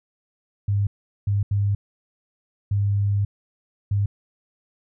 sine tone bursts at uneven times, 101 Hz, G#2, 48 cents flat, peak -18 dBFS, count 5, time 0.68-0.87 / 1.27-1.43 / 1.51-1.75 / 2.71-3.25 / 3.91-4.06 s, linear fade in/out 5 ms, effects none

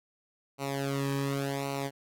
sawtooth tone with flanger, 138.59 Hz, C#3, in tune, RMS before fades -32 dBFS, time 0.58-1.91 s, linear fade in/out 50 ms, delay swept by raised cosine 0.59 to 1.43 ms, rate 0.89 Hz, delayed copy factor -0.95, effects AAC 64 kbps

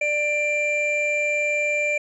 triangle tone pair together, 591.8 / 2367 Hz, D5 / D7, +13 / +13 cents, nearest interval 2 octaves, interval 2400 cents, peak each -23 / -20 dBFS, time 0.01-1.98 s, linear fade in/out 5 ms, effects resampled to 24000 Hz

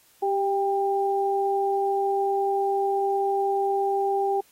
sine tone pair together, 392.8 / 794 Hz, G4 / G5, +4 / +22 cents, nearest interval octave, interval 1218 cents, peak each -24 dBFS, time 0.22-4.41 s, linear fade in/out 10 ms, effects white hiss -59 dBFS RMS until 4.51 s + AAC 48 kbps

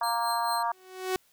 harmonic tone, 233.5 Hz, A#3, 3 cents sharp, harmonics 3 / 4 / 5 / 6 / 7, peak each -32 / -28 / -32 / -43 / -41 dBFS, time 0.01-0.72 s, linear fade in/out 5 ms
sawtooth tone with tremolo, 4162 Hz, C8, 10 cents flat, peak -29 dBFS, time 0.03-0.63 s, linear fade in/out 5 ms, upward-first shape triangle, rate 4.5 Hz, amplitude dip 75%
sawtooth tone with exponential growth, 372.8 Hz, F#4, 13 cents sharp, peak -20 dBFS, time 0.7-1.16 s, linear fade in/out 0 ms, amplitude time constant 100 ms
effects white hiss -65 dBFS RMS until 1.32 s

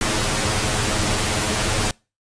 pink noise with comb filter, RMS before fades -21 dBFS, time 0.01-1.91 s, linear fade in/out 2 ms, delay 9.4 ms, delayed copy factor +1, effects noise-tail reverb RT60 0.3 s tail -26 dB re dry + resampled to 22050 Hz

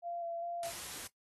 sine tone with vibrato, 684 Hz, F5, 36 cents flat, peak -37 dBFS, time 0.02-0.72 s, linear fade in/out 50 ms, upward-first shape square, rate 2.5 Hz, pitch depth 15 cents each way
white noise, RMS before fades -44 dBFS, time 0.63-1.07 s, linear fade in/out 2 ms
effects noise-tail reverb RT60 0.1 s tail -18 dB re dry + AAC 32 kbps

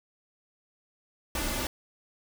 pink noise with comb filter, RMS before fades -31 dBFS, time 1.35-1.67 s, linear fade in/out 2 ms, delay 3.4 ms, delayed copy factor +0.65, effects none

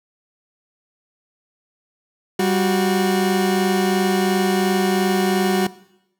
30% pulse tone pair together, 194.23 / 365.6 Hz, G3 / F#4, -16 / -21 cents, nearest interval major seventh, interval 1095 cents, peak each -17 dBFS, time 2.39-5.67 s, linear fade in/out 5 ms, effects noise-tail reverb RT60 0.8 s tail -18 dB re dry

